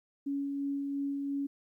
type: tone with tremolo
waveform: sine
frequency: 280 Hz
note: C#4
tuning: 18 cents sharp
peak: -30 dBFS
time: 0.26-1.47 s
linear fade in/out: 10 ms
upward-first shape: sine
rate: 2.9 Hz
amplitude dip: 25%
effects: 12-bit